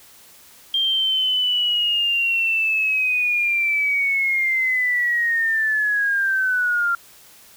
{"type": "linear sweep", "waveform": "sine", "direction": "down", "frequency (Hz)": [3194, 1380], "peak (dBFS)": -17, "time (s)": [0.74, 6.95], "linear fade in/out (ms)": 2, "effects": ["white hiss -48 dBFS RMS until 7.56 s"]}